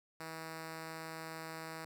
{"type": "tone", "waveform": "5% pulse", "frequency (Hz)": 161.2, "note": "E3", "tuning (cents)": -38, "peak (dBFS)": -32, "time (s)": [0.2, 1.85], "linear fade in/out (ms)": 2, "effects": []}